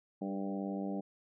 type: harmonic tone with a mistuned harmonic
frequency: 98 Hz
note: G2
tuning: in tune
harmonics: 2 / 3 / 4 / 5 / 6 / 7 / 8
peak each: -37 / -40 / -46 / -47 / -46 / -49 / -48 dBFS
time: 0.21-1.01 s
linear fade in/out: 10 ms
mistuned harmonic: 4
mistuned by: +21 cents
effects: none